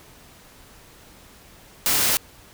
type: noise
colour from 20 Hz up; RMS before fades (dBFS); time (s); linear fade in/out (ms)
white; -20; 1.86-2.17; 0
effects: pink hiss -49 dBFS RMS until 2.53 s